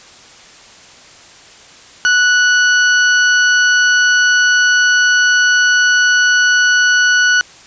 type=tone; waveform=40% pulse; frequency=1476 Hz; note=F#6; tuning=5 cents flat; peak=-8 dBFS; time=2.05-7.41 s; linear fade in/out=0 ms; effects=white hiss -40 dBFS RMS until 7.66 s + resampled to 16000 Hz